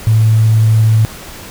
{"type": "tone with quantisation", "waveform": "sine", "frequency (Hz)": 110.4, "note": "A2", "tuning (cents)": 6, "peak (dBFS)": -6, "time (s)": [0.07, 1.05], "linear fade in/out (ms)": 0, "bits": 6, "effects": ["pink hiss -31 dBFS RMS until 1.5 s"]}